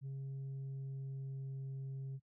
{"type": "tone with pitch glide", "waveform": "sine", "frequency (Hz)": [135.9, 134.73], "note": ["C#3", "C#3"], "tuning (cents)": [-34, -49], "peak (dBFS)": -38, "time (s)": [0.01, 2.2], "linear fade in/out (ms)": 50, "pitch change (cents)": -15, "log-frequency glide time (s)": [0.15, 1.6], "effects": ["noise-tail reverb RT60 0.1 s tail -25 dB re dry", "tanh soft clip ceiling -40 dBFS"]}